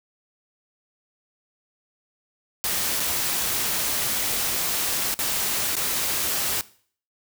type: noise with dropouts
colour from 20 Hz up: white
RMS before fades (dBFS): -25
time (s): 2.64-6.61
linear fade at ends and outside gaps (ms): 0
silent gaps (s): 2.998-3.002 / 5.141-5.19 / 5.754-5.767
effects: noise-tail reverb RT60 0.5 s tail -19 dB re dry